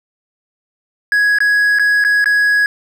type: tone with dropouts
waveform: triangle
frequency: 1667 Hz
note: G#6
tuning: 6 cents sharp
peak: -8 dBFS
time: 1.12-2.66 s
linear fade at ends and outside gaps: 1 ms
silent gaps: 1.386-1.404 / 1.787-1.795 / 2.04-2.048 / 2.243-2.258 s
effects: none